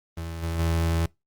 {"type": "tone with level steps", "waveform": "35% pulse", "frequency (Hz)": 82.8, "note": "E2", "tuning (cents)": 8, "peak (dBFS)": [-29, -24, -20], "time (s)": [0.17, 1.06], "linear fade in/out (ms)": 5, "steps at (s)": [0.42, 0.58], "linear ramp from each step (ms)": 20, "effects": ["noise-tail reverb RT60 0.2 s tail -24 dB re dry", "Opus 32 kbps"]}